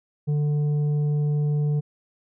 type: tone with tanh clipping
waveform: triangle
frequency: 147.9 Hz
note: D3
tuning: 13 cents sharp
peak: -21 dBFS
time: 0.27-1.81 s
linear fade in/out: 20 ms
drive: 10 dB
effects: none